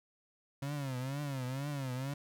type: tone with vibrato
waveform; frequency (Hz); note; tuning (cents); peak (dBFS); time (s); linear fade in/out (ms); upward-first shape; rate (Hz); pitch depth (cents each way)
35% pulse; 135.8; C#3; -35; -34; 0.62-2.14; 5; triangle; 2.1; 160
effects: none